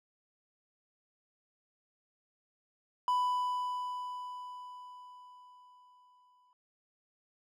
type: tone with exponential decay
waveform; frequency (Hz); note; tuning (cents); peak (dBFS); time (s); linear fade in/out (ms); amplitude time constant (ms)
triangle; 994; B5; +11; -24; 3.08-6.53; 1; 750
effects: none